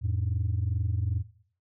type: tone pair together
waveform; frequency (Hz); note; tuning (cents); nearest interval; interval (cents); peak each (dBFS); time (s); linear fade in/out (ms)
sine; 86.5 / 108.98; F2 / A2; -16 / -16; major third; 400; -26; 0.01-1.24; 50
effects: noise-tail reverb RT60 0.6 s tail -18 dB re dry + tanh soft clip ceiling -21 dBFS